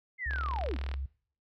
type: linear sweep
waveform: sine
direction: down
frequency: 2121 to 174.61 Hz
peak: -33 dBFS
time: 0.18-0.78 s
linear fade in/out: 50 ms
type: tone with pitch glide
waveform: sine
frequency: 67 to 67.54 Hz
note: C2 to C#2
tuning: +42 to -44 cents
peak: -33 dBFS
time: 0.26-1.06 s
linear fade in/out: 5 ms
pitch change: +14 cents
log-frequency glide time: 0.47-0.79 s
type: click train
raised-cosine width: 0.3 ms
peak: -25 dBFS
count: 26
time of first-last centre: 0.31-0.94 s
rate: 39.7 Hz
effects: noise-tail reverb RT60 0.5 s tail -20 dB re dry